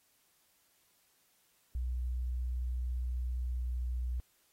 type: tone with pitch glide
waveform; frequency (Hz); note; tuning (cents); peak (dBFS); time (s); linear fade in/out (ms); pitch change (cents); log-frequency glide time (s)
sine; 61.74 to 61.38; B1 to B1; 0 to -10; -32; 1.75-4.2; 0; -10; 3.43-3.69
effects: white hiss -71 dBFS RMS until 4.52 s + AAC 48 kbps